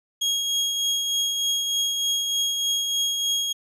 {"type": "tone with tremolo", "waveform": "30% pulse", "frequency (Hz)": 3283, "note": "G#7", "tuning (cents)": -21, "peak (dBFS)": -17, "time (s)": [0.21, 3.53], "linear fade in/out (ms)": 10, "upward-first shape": "triangle", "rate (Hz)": 3.3, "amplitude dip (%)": 40, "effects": ["resampled to 32000 Hz"]}